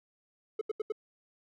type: tone bursts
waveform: triangle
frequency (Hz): 430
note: A4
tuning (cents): -40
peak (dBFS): -27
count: 4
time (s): 0.59-0.922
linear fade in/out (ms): 5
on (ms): 23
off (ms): 80
effects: none